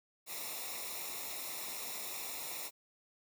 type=noise with comb filter; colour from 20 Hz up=white; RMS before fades=-42 dBFS; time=0.26-2.71 s; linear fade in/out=50 ms; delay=0.64 ms; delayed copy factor=-0.75; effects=none